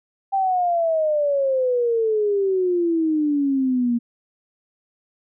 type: exponential sweep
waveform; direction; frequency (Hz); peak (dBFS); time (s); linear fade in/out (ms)
sine; down; 790 to 233.8; -17; 0.32-3.99; 20
effects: none